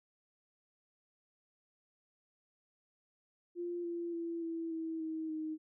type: tone with pitch steps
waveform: sine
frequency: 348.3 / 342.1 / 336 / 330.1 / 324.2 / 318.5 / 312.8 Hz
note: F4 / F4 / E4 / E4 / E4 / D#4 / D#4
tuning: -5 / -36 / +33 / +2 / -29 / +41 / +9 cents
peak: -36 dBFS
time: 3.55-5.58 s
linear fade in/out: 50 ms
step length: 290 ms
effects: none